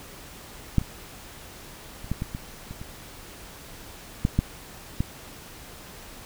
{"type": "clicks", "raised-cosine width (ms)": 5, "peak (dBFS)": [-6, -23, -29, -13, -16, -19, -24, -25, -8, -7, -11], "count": 11, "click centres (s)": [0.783, 0.815, 2.044, 2.116, 2.221, 2.349, 2.71, 2.815, 4.251, 4.39, 5.005], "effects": ["pink hiss -44 dBFS RMS until 6.25 s"]}